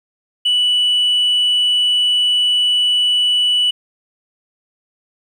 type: tone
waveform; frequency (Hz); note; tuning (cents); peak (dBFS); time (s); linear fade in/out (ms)
sine; 2960; F#7; 0; -10; 0.45-3.71; 10
effects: tanh soft clip ceiling -10 dBFS + 8-bit